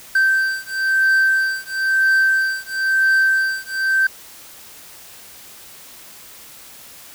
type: beating tone pair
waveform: triangle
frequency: 1556 / 1557 Hz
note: G6 / G6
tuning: -13 / -12 cents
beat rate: 1 Hz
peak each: -16 / -16 dBFS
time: 0.15-4.07 s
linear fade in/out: 5 ms
effects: white hiss -41 dBFS RMS until 7.14 s